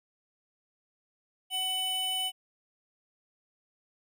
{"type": "tone pair together", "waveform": "square", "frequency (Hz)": [749, 2996], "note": ["F#5", "F#7"], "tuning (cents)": [21, 21], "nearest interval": "2 octaves", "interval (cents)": 2400, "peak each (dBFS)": [-39, -30], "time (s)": [1.5, 2.32], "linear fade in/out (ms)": 50, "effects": []}